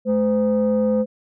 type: tone pair together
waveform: sine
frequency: 214.6 / 511.6 Hz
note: A3 / C5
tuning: -43 / -39 cents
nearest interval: octave + minor third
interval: 1504 cents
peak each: -17 dBFS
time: 0.05-1.06 s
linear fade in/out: 50 ms
effects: tanh soft clip ceiling -12 dBFS